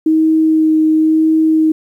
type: tone with vibrato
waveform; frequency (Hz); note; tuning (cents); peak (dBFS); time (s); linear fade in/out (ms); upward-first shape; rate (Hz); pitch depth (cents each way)
sine; 315.4; D#4; +24; -8; 0.06-1.72; 5; sine; 0.97; 11
effects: 8-bit